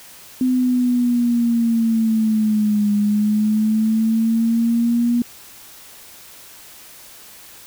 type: linear two-way sweep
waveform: sine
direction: down then up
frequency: 256 to 205.6 to 240.1 Hz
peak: -14 dBFS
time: 0.41-5.22 s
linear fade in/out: 2 ms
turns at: 2.93 s
effects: white hiss -42 dBFS RMS until 7.66 s